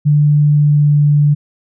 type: tone with pitch glide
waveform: sine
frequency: 147.8 to 146.78 Hz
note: D3 to D3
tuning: +11 to -1 cents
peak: -7 dBFS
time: 0.05-1.35 s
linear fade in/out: 20 ms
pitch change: -12 cents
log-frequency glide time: 0.5-0.99 s
effects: none